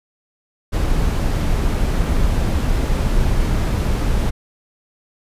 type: noise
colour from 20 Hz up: brown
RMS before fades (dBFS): -17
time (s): 0.72-4.31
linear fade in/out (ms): 20
effects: resampled to 32000 Hz